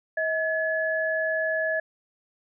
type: tone pair together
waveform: sine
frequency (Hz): 638 / 1704.3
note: D#5 / G#6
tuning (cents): +43 / +44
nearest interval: octave + perfect fourth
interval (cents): 1701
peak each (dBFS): -26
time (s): 0.17-1.8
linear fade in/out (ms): 5
effects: none